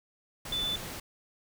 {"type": "tone in noise", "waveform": "sine", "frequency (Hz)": 3500, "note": "A7", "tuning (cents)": -10, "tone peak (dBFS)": -29, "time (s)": [0.52, 0.76], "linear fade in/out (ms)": 5, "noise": "pink", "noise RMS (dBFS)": -40, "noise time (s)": [0.45, 1], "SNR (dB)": 8, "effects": []}